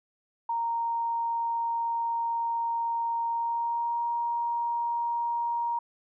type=tone with pitch glide; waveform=sine; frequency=929 to 940.9 Hz; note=A#5 to A#5; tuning=-6 to +16 cents; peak=-26 dBFS; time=0.49-5.79 s; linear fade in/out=5 ms; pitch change=+22 cents; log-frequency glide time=3.29-4.02 s; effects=none